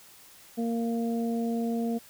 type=harmonic tone; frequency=231.5 Hz; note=A#3; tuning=12 cents flat; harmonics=1 / 2 / 3; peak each=-27 / -34 / -38 dBFS; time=0.57-1.99 s; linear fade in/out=20 ms; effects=white hiss -53 dBFS RMS until 2.09 s